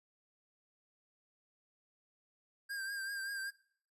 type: tone with vibrato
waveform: square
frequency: 1596 Hz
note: G6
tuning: 31 cents sharp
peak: -39 dBFS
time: 2.69-3.51 s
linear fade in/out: 20 ms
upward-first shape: triangle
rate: 5.2 Hz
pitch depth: 48 cents each way
effects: noise-tail reverb RT60 0.6 s tail -23 dB re dry + resampled to 32000 Hz